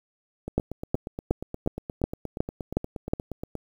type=two click trains; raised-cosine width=2 ms; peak=-9 / -19 dBFS; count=8 / 27; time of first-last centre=0.58-3.135 / 0.48-3.553 s; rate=2.74 / 8.46 Hz; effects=8-bit